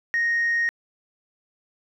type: tone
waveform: sine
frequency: 1864.7 Hz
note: A#6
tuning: in tune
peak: -18 dBFS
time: 0.14-0.69 s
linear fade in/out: 0 ms
effects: tanh soft clip ceiling -17 dBFS + 10-bit